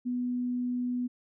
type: tone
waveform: sine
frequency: 246.9 Hz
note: B3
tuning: in tune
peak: -28 dBFS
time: 0.05-1.08 s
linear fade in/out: 20 ms
effects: none